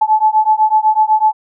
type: beating tone pair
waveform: sine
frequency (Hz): 861 / 869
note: A5 / A5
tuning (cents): -38 / -22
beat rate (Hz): 8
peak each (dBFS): -12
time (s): 0.01-1.33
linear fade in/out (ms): 10
effects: none